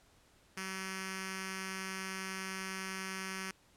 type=tone with notch filter; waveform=5% pulse; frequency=190 Hz; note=F#3; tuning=46 cents sharp; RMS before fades=-41 dBFS; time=0.57-3.51 s; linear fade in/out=2 ms; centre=650 Hz; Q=0.54; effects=pink hiss -66 dBFS RMS until 3.76 s + low-pass 11000 Hz 12 dB/octave